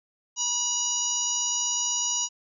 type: harmonic tone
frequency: 968 Hz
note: B5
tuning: 35 cents flat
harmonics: 1 / 3 / 4 / 5 / 6 / 7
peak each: -37 / -33 / -39 / -38 / -28 / -28 dBFS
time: 0.36-2.29 s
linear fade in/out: 50 ms
effects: none